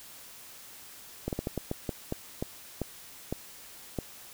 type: slowing click train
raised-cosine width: 2 ms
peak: -17 dBFS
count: 12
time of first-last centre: 1.28-3.987 s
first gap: 48 ms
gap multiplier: 1.3
effects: white hiss -49 dBFS RMS until 4.33 s